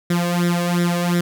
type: tone with flanger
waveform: sawtooth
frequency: 174.2 Hz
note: F3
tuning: 4 cents flat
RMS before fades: -19 dBFS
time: 0.1-1.21 s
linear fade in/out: 5 ms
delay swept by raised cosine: 0.54 to 1.84 ms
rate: 2.8 Hz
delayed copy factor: +0.8
effects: none